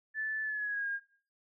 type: tone with pitch glide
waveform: sine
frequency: 1747 to 1620.6 Hz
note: A6 to G#6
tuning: -13 to -43 cents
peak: -32 dBFS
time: 0.14-1 s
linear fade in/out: 50 ms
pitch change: -130 cents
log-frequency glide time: 0.43-0.88 s
effects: noise-tail reverb RT60 0.5 s tail -21 dB re dry